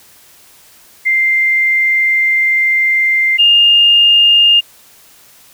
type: tone pair in turn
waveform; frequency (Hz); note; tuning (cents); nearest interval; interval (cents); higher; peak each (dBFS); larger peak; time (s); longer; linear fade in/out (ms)
sine; 2093 / 2823; C7 / F7; 0 / +18; perfect fourth; 518; second; -9 / -5; second; 1.05-3.38 / 3.38-4.61; first; 20
effects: white hiss -44 dBFS RMS until 5.53 s